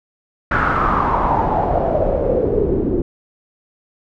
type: noise with low-pass filter sweep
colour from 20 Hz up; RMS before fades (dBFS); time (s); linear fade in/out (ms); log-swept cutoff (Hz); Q
pink; -17; 0.51-3.02; 5; 1500 to 330; 5.4
effects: none